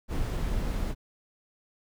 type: noise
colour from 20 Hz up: brown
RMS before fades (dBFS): -29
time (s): 0.08-0.95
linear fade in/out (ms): 50
effects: none